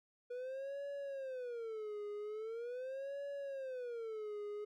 triangle tone with vibrato, 483.7 Hz, B4, 36 cents flat, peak -39 dBFS, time 0.3-4.65 s, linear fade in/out 10 ms, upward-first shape sine, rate 0.42 Hz, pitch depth 270 cents each way, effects none

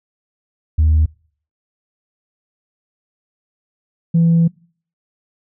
sine tone pair in turn, 78 / 166.71 Hz, D#2 / E3, +5 / +20 cents, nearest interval octave + minor second, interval 1315 cents, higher second, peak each -8 dBFS, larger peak neither, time 0.78-1.06 / 4.14-4.48 s, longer second, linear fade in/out 10 ms, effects noise-tail reverb RT60 0.5 s tail -26 dB re dry + tanh soft clip ceiling -7 dBFS

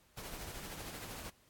pink noise with tremolo, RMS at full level -44 dBFS, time 0.17-1.3 s, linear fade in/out 5 ms, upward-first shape triangle, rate 13 Hz, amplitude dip 45%, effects pink hiss -68 dBFS RMS until 1.49 s + AAC 64 kbps

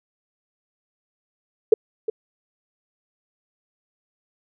sine tone with echo, 440 Hz, A4, in tune, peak -7 dBFS, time 1.72-1.74 s, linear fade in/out 5 ms, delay 360 ms, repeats 1, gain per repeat -13 dB, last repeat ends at 2.1 s, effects none

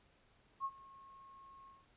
sine tone with ADSR envelope, 1086 Hz, C#6, 36 cents flat, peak -34 dBFS, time 0.6-1.86 s, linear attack 47 ms, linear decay 54 ms, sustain -21 dB, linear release 190 ms, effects pink hiss -70 dBFS RMS until 1.96 s + resampled to 8000 Hz

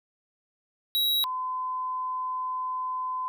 square / sine tone pair in turn, 3862 / 1020 Hz, B7 / C6, -39 / -44 cents, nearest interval octave + major seventh, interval 2305 cents, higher first, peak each -23 / -28 dBFS, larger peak first, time 0.95-1.24 / 1.24-3.28 s, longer second, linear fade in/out 0 ms, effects none

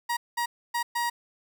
30% pulse tone bursts at uneven times, 950 Hz, A#5, 33 cents sharp, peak -23 dBFS, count 4, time 0.09-0.17 / 0.37-0.46 / 0.74-0.83 / 0.95-1.1 s, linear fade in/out 10 ms, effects none

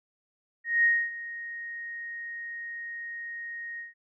sine tone with ADSR envelope, 1868 Hz, A#6, 3 cents sharp, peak -18 dBFS, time 0.64-3.94 s, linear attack 200 ms, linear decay 260 ms, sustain -17 dB, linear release 150 ms, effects none

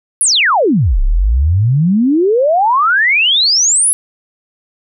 sine exponential two-way sweep, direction down then up, 11175 to 31.17 to 11175 Hz, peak -8 dBFS, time 0.21-3.93 s, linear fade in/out 0 ms, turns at 1.01 s, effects none

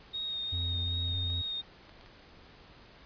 sine tone with vibrato, 3723 Hz, A#7, 3 cents flat, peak -33 dBFS, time 0.13-1.62 s, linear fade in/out 20 ms, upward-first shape sine, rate 2.6 Hz, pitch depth 18 cents each way
triangle tone, 87.2 Hz, F2, 2 cents flat, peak -30 dBFS, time 0.52-1.42 s, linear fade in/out 10 ms
clicks, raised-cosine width 0.2 ms, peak -36 dBFS, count 4, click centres 1.301 / 1.894 / 2.011 / 2.061 s
effects pink hiss -55 dBFS RMS until 3.05 s + resampled to 11025 Hz

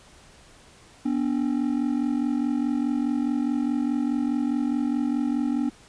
triangle ring-modulated tone, 267.3 Hz, C4, 37 cents sharp, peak -17 dBFS, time 1.05-5.7 s, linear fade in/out 10 ms, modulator 22.4 Hz, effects pink hiss -52 dBFS RMS until 5.88 s + resampled to 22050 Hz

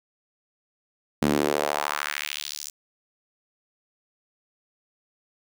sawtooth tone with high-pass filter sweep, 73.42 Hz, D2, in tune, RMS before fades -27 dBFS, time 1.22-2.7 s, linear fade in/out 5 ms, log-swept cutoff 210 to 6700 Hz, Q 1.9, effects none

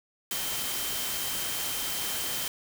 sine tone in noise, 3125 Hz, G7, 6 cents flat, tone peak -39 dBFS, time 0.31-2.48 s, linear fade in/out 2 ms, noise white, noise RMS -32 dBFS, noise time 0.31-2.48 s, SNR -10 dB, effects none

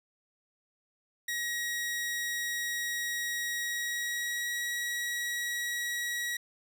sawtooth tone with pitch glide, 1900 to 1915.4 Hz, A#6 to A#6, +33 to +46 cents, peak -28 dBFS, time 1.28-6.37 s, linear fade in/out 5 ms, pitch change +13 cents, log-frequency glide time 3.58-4.7 s, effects 11-bit

